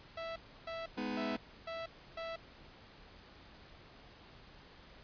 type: tone bursts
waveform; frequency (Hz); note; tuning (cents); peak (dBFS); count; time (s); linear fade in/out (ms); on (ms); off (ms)
sawtooth; 660; E5; +2; -36; 5; 0.17-2.36; 5; 190; 310
type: chord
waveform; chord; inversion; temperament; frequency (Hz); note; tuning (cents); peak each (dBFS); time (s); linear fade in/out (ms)
sawtooth; G# minor; none; just; 207.7 / 249.2 / 311.5; G#3 / B3 / D#4; 0 / +16 / +2; -37 / -35 / -38; 0.97-1.37; 10
effects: pink hiss -57 dBFS RMS until 5.03 s + resampled to 11025 Hz